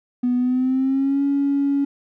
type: tone with pitch glide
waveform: triangle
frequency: 246.9 to 280.4 Hz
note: B3 to C#4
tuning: 0 to +20 cents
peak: -13 dBFS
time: 0.23-1.85 s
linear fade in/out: 10 ms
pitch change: +220 cents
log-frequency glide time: 0.36-1.23 s
effects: tanh soft clip ceiling -14 dBFS